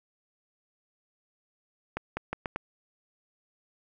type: accelerating click train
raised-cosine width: 0.5 ms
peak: -16 dBFS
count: 5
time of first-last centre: 1.97-2.56 s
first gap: 200 ms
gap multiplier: 0.8
effects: none